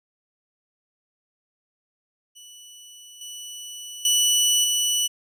20% pulse tone with level steps, 2960 Hz, F#7, in tune, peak -38 / -30 / -12 / -15 dBFS, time 2.35-5.08 s, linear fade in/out 20 ms, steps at 3.21 / 4.05 / 4.64 s, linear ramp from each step 2 ms, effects none

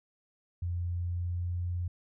sine tone with pitch glide, 87.31 to 88.17 Hz, F2 to F2, 0 to +17 cents, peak -30 dBFS, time 0.62-1.88 s, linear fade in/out 5 ms, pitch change +17 cents, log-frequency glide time 0.85-1.64 s, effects none

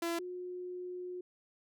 sawtooth / sine tone pair in turn, 337.8 / 360.8 Hz, E4 / F#4, +42 / -44 cents, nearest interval minor second, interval 114 cents, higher second, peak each -29 / -39 dBFS, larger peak first, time 0.02-0.19 / 0.19-1.21 s, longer second, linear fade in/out 5 ms, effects none

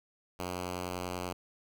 5% pulse tone, 90.1 Hz, F#2, 45 cents flat, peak -24 dBFS, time 0.39-1.33 s, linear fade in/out 5 ms, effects none

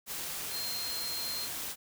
sine tone in noise, 4186 Hz, C8, in tune, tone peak -36 dBFS, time 0.5-1.49 s, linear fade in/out 50 ms, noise white, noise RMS -38 dBFS, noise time 0.06-1.76 s, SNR -1 dB, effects none

